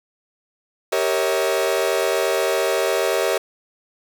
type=chord; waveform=40% pulse; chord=G diminished seventh; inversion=none; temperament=equal with one note detuned; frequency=392 / 466.2 / 554.4 / 643.5 Hz; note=G4 / Bb4 / Db5 / Fb5; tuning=0 / 0 / 0 / -42 cents; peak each=-23 dBFS; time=0.92-3.38 s; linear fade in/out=5 ms; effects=none